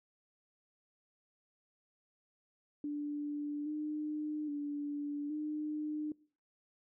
sine tone with pitch steps, 293.1 / 302.6 / 290.4 / 302.9 Hz, D4 / D#4 / D4 / D#4, -3 / -48 / -19 / -46 cents, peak -35 dBFS, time 2.84-6.12 s, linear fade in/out 2 ms, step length 820 ms, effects noise-tail reverb RT60 0.5 s tail -24 dB re dry

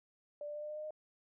sine tone with pitch steps, 587.3 / 591.7 / 596.2 / 600.7 / 605.2 / 609.8 / 614.4 Hz, D5 / D5 / D5 / D5 / D#5 / D#5 / D#5, 0 / +13 / +26 / +39 / -48 / -35 / -22 cents, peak -40 dBFS, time 0.41-0.907 s, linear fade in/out 2 ms, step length 71 ms, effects none

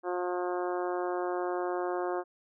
harmonic tone, 178.9 Hz, F3, 42 cents sharp, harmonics 2 / 3 / 4 / 5 / 6 / 7 / 8 / 9, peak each -32 / -37 / -36 / -42 / -41 / -44 / -47 / -48 dBFS, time 0.03-2.24 s, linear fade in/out 50 ms, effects none

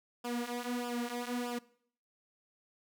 sawtooth tone with flanger, 242.1 Hz, B3, 34 cents flat, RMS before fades -37 dBFS, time 0.24-1.59 s, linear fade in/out 10 ms, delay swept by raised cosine 0.48 to 4.88 ms, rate 1.6 Hz, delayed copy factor -0.8, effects noise-tail reverb RT60 0.6 s tail -21 dB re dry

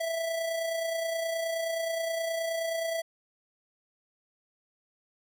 square tone with amplitude modulation, 659.3 Hz, E5, in tune, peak -28 dBFS, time 0-3.02 s, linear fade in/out 10 ms, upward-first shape sine, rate 29.5 Hz, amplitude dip 40%, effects none

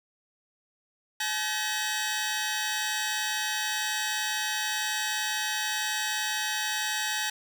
15% pulse tone cluster, 854 / 1537 / 1893 Hz, G#5 / G6 / A#6, +48 / -35 / +26 cents, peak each -26 dBFS, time 1.2-7.3 s, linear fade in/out 5 ms, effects none

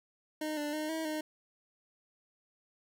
25% pulse tone with pitch steps, 307.9 / 295.3 / 307.3 / 320.9 / 308.3 Hz, D#4 / D4 / D#4 / E4 / D#4, -18 / +10 / -21 / -46 / -16 cents, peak -30 dBFS, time 0.41-1.21 s, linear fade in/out 5 ms, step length 160 ms, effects none

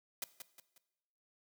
white noise with echo, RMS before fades -39 dBFS, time 0.22-0.24 s, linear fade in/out 2 ms, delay 180 ms, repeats 3, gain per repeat -8 dB, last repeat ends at 0.78 s, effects noise-tail reverb RT60 1.0 s tail -17 dB re dry + high-pass 200 Hz 12 dB/octave

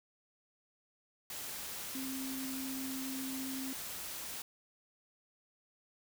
sine tone in noise, 264.7 Hz, C4, 20 cents sharp, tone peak -39 dBFS, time 1.95-3.73 s, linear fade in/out 2 ms, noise white, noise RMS -43 dBFS, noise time 1.3-4.42 s, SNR +1 dB, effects none

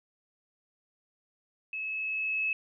sine tone with level ramp, 2588 Hz, E7, 32 cents flat, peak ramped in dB -33 to -26 dBFS, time 1.73-2.53 s, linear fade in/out 2 ms, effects none

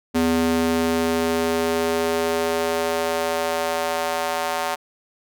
square tone with high-pass filter sweep, 82.41 Hz, E2, in tune, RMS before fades -22 dBFS, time 0.14-4.76 s, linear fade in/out 20 ms, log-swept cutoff 250 to 760 Hz, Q 1.9, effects none

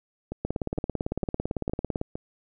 two click trains, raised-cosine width 2 ms, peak -14 / -19 dBFS, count 29 / 5, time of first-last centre 0.45-2.014 / 0.32-2.155 s, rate 17.9 / 2.18 Hz, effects none

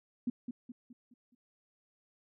sine tone with echo, 243.5 Hz, B3, 24 cents flat, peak -29 dBFS, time 0.27-0.3 s, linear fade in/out 5 ms, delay 210 ms, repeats 5, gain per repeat -7 dB, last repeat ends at 1.35 s, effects none

